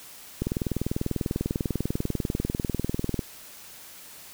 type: click train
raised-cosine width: 3 ms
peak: -13 dBFS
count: 57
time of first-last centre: 0.42-3.192 s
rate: 20.2 Hz
effects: white hiss -46 dBFS RMS until 4.33 s